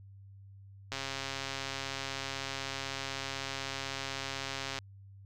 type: click train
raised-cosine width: 0.2 ms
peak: -19 dBFS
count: 527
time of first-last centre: 0.92-4.788 s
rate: 136 Hz
effects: added 98 Hz sine -50 dBFS peak until 5.25 s